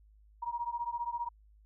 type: beating tone pair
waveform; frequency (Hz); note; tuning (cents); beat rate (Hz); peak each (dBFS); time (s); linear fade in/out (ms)
sine; 943 / 958; A#5 / A#5; +20 / +47; 15; -36 / -37; 0.42-1.29; 10
effects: added 52 Hz sine -58 dBFS peak until 1.65 s